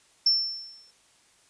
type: tone with exponential decay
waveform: sine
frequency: 5380 Hz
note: E8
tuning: 34 cents sharp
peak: -16 dBFS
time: 0.26-0.91 s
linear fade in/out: 5 ms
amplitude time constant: 140 ms
effects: white hiss -61 dBFS RMS until 1.49 s + resampled to 22050 Hz